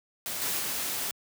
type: noise with level steps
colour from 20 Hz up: white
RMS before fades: -34 / -30 / -32 dBFS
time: 0.26-1.11 s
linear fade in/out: 0 ms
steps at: 0.41 / 0.59 s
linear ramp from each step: 10 ms
effects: high-pass 100 Hz 12 dB/octave